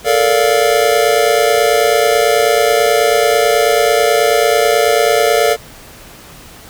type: chord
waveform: square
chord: Bb major seventh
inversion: third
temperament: just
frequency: 437 / 466.2 / 582.7 / 699.2 Hz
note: A4 / Bb4 / D5 / F5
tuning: -12 / 0 / -14 / +2 cents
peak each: -16 dBFS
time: 0.04-5.57 s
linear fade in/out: 50 ms
effects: pink hiss -37 dBFS RMS until 6.69 s